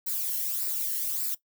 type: noise with flanger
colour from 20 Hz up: violet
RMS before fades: -30 dBFS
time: 0.06-1.35 s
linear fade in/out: 10 ms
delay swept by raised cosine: 0.31 to 0.84 ms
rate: 1.7 Hz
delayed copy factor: -0.55
effects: noise-tail reverb RT60 0.1 s tail -18 dB re dry